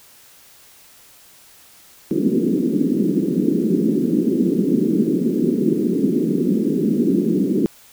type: band-pass noise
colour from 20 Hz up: pink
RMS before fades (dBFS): -18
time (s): 2.11-7.66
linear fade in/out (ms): 0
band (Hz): 180 to 390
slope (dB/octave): 48
effects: white hiss -48 dBFS RMS until 7.92 s